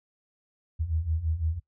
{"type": "beating tone pair", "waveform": "sine", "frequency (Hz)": [76.7, 82.6], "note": ["D#2", "E2"], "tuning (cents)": [-24, 4], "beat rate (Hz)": 5.9, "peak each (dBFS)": [-31, -27], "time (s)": [0.79, 1.6], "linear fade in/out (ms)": 20, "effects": ["noise-tail reverb RT60 0.1 s tail -20 dB re dry"]}